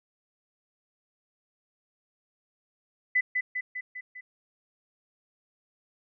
sine tone with echo, 2003 Hz, B6, 24 cents sharp, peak -20 dBFS, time 3.15-3.21 s, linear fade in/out 10 ms, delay 200 ms, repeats 5, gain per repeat -4 dB, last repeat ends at 4.21 s, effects none

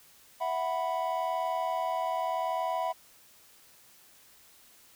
triangle chord, E suspended second, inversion none, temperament equal, 659.3 / 740 / 987.8 Hz, E5 / F#5 / B5, 0 / 0 / 0 cents, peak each -31 dBFS, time 0.4-2.93 s, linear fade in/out 20 ms, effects white hiss -58 dBFS RMS until 4.95 s

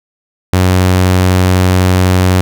sawtooth tone, 92 Hz, F#2, 9 cents flat, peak -3 dBFS, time 0.53-2.41 s, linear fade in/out 0 ms, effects none

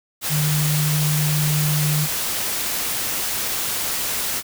sine tone in noise, 150.8 Hz, D3, 46 cents sharp, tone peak -18 dBFS, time 0.29-2.08 s, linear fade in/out 50 ms, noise white, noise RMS -24 dBFS, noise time 0.21-4.43 s, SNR +3 dB, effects none

